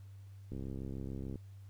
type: click train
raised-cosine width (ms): 3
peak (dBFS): -30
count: 57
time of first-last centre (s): 0.52-1.357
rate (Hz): 66.9
effects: added 98 Hz sine -49 dBFS peak until 1.69 s + pink hiss -71 dBFS RMS until 1.69 s